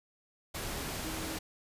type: tone in noise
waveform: sine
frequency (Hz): 318.8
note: D#4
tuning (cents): +42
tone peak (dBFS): -42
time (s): 1.04-1.38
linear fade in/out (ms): 10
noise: pink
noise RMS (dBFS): -38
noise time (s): 0.54-1.39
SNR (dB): -7
effects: resampled to 32000 Hz